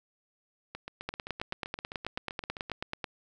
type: two click trains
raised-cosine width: 0.3 ms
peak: -17 / -23 dBFS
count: 19 / 16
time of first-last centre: 1.09-3.042 / 0.75-2.698 s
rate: 9.22 / 7.7 Hz
effects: none